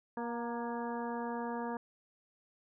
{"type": "harmonic tone with a mistuned harmonic", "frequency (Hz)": 237.1, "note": "A#3", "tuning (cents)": 30, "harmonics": [1, 2, 3, 4, 5, 6, 7], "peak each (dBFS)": [-39, -41, -44, -41, -49, -55, -49], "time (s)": [0.17, 1.77], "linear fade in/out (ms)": 2, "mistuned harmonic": 4, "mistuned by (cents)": -28, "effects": []}